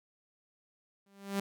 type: tone with exponential growth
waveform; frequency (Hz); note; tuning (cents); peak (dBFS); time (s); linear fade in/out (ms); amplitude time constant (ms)
sawtooth; 198; G3; +18; -25; 1.06-1.4; 5; 72
effects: none